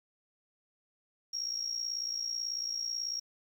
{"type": "tone with amplitude modulation", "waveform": "sine", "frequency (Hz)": 5588, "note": "F8", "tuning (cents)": 0, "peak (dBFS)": -29, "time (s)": [1.33, 3.2], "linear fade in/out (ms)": 10, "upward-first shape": "sine", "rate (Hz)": 58.2, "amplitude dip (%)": 75, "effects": ["tanh soft clip ceiling -25 dBFS", "10-bit"]}